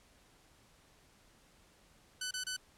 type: tone bursts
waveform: 10% pulse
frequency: 1500 Hz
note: F#6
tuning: 23 cents sharp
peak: -28 dBFS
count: 3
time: 2.21-2.566 s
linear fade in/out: 5 ms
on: 100 ms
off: 28 ms
effects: pink hiss -65 dBFS RMS until 2.77 s + low-pass 11000 Hz 12 dB/octave